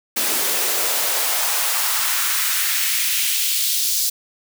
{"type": "noise with high-pass filter sweep", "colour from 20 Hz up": "white", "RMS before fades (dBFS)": -20, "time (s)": [0.16, 4.1], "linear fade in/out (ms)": 10, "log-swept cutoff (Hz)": [270, 4900], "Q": 1.4, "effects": []}